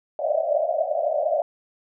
white band-pass noise, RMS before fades -23 dBFS, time 0.19-1.42 s, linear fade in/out 2 ms, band 580 to 680 Hz, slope 96 dB/octave, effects none

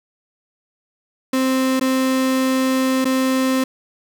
35% pulse tone with dropouts, 261.6 Hz, C4, in tune, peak -14 dBFS, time 1.33-3.64 s, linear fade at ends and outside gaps 5 ms, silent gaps 1.797-1.81 / 3.046-3.053 s, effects 8-bit

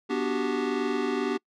square chord, G major seventh, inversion first, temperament equal with one note detuned, 245.7 / 293.7 / 370 / 392 Hz, B3 / D4 / F#4 / G4, -9 / 0 / 0 / 0 cents, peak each -32 / -32 / -34 / -30 dBFS, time 0.09-1.38 s, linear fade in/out 20 ms, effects noise-tail reverb RT60 0.1 s tail -26 dB re dry + low-pass 4000 Hz 12 dB/octave

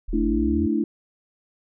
sine exponential sweep, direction up, 35.1 to 88.7 Hz, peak -25 dBFS, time 0.08-0.67 s, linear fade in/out 10 ms
sine chord, A suspended fourth, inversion none, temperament just, 220 / 293.3 / 330 Hz, A3 / D4 / E4, 0 / -2 / +2 cents, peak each -24 dBFS, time 0.13-0.84 s, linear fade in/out 5 ms
effects none

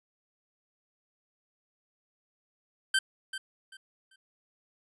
25% pulse tone with echo, 1555 Hz, G6, 14 cents flat, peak -19 dBFS, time 2.94-2.99 s, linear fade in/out 5 ms, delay 390 ms, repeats 3, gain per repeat -12 dB, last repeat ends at 4.16 s, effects resampled to 24000 Hz

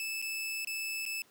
sawtooth tone with dropouts, 2622 Hz, E7, 10 cents flat, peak -31 dBFS, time 0-1.22 s, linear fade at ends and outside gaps 1 ms, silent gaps 0.217-0.224 / 0.648-0.672 / 1.054-1.062 s, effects pink hiss -63 dBFS RMS until 1.3 s + high-pass 200 Hz 12 dB/octave

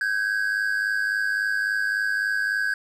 triangle tone pair together, 1539.4 / 1643 Hz, G6 / G#6, -32 / -19 cents, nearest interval minor second, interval 113 cents, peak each -23 dBFS, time 0.01-2.74 s, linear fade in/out 2 ms, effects none

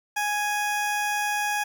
20% pulse tone, 831 Hz, G#5, 1 cent sharp, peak -19 dBFS, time 0.16-1.64 s, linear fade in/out 10 ms, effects 9-bit

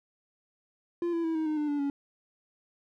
triangle tone with pitch steps, 344.8 / 335 / 325.4 / 316.2 / 307.2 / 298.4 / 289.9 / 281.7 Hz, F4 / E4 / E4 / D#4 / D#4 / D4 / D4 / C#4, -22 / +28 / -22 / +28 / -22 / +28 / -22 / +28 cents, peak -25 dBFS, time 1.02-1.9 s, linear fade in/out 2 ms, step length 110 ms, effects none

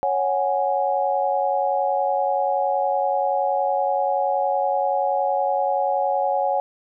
sine chord, C# suspended fourth, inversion none, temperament equal, 554.4 / 740 / 830.6 Hz, C#5 / F#5 / G#5, 0 / 0 / 0 cents, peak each -23 dBFS, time 0.03-6.6 s, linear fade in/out 0 ms, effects none

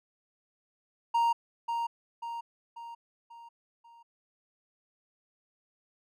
triangle tone with echo, 932.3 Hz, A#5, in tune, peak -21 dBFS, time 1.14-1.33 s, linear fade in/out 10 ms, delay 540 ms, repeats 5, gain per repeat -6 dB, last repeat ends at 4.03 s, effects none

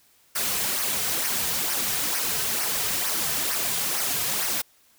white noise with flanger, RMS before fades -26 dBFS, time 0.35-4.62 s, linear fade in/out 10 ms, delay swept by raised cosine 0.26 to 3.66 ms, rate 2.2 Hz, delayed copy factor -0.6, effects white hiss -60 dBFS RMS until 4.98 s

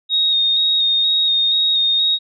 sine tone with vibrato, 3729 Hz, A#7, in tune, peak -13 dBFS, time 0.09-2.19 s, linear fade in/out 50 ms, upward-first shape square, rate 2.1 Hz, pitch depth 17 cents each way, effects none

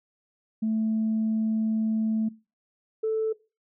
sine tone pair in turn, 220 / 440 Hz, A3 / A4, 0 / 0 cents, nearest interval octave, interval 1200 cents, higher second, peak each -22 dBFS, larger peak neither, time 0.62-2.29 / 3.03-3.33 s, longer first, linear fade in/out 10 ms, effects noise-tail reverb RT60 0.3 s tail -21 dB re dry + tanh soft clip ceiling -19 dBFS

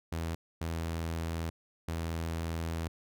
sawtooth tone bursts at uneven times, 82.41 Hz, E2, in tune, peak -29 dBFS, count 3, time 0.12-0.35 / 0.61-1.5 / 1.88-2.88 s, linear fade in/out 5 ms, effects none

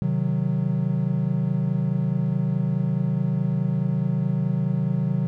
triangle chord, C diminished, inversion none, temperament equal, 130.81 / 155.56 / 185 Hz, C3 / Eb3 / Gb3, 0 / 0 / 0 cents, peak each -23 dBFS, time 0.02-5.27 s, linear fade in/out 0 ms, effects none

